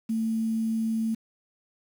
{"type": "tone with quantisation", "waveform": "sine", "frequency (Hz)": 223.4, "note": "A3", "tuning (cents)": 27, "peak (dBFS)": -24, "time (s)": [0.09, 1.15], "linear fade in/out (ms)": 10, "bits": 8, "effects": []}